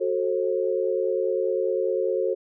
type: chord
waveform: sine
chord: F# diminished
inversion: none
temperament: equal with one note detuned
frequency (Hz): 370 / 440 / 534.9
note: F#4 / A4 / C5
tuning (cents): 0 / 0 / +38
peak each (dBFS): -26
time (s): 0-2.35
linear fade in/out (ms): 20
effects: none